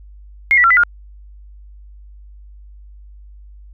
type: tone with pitch steps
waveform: sine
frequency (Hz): 2143 / 1957 / 1363 / 1996 / 1418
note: C7 / B6 / F6 / B6 / F6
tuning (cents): +41 / -16 / -43 / +18 / +26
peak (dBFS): -8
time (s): 0.51-0.835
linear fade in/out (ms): 0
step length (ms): 65
effects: added 50 Hz sine -37 dBFS peak until 3.73 s